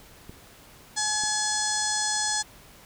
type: clicks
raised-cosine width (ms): 3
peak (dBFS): -28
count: 2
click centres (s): 0.295 / 1.237
type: harmonic tone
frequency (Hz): 850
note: G#5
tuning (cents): +40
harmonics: 1 / 2 / 4 / 5 / 6 / 7 / 8 / 9 / 10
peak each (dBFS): -32 / -32 / -36 / -34 / -32 / -33 / -33 / -34 / -34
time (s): 0.96-2.43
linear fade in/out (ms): 20
effects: pink hiss -51 dBFS RMS until 2.85 s